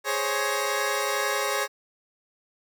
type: tone cluster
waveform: 15% pulse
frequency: 416.4 / 525 / 556 / 1888 Hz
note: G#4 / C5 / C#5 / A#6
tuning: +5 / +6 / +5 / +22 cents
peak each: -23 / -25 / -22 / -27 dBFS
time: 0.04-1.68 s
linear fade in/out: 50 ms
effects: none